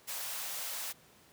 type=high-pass noise; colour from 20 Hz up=white; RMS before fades=-39 dBFS; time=0.07-0.93 s; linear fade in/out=20 ms; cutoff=490 Hz; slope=96 dB/octave; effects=pink hiss -61 dBFS RMS until 1.32 s + high-pass 100 Hz 12 dB/octave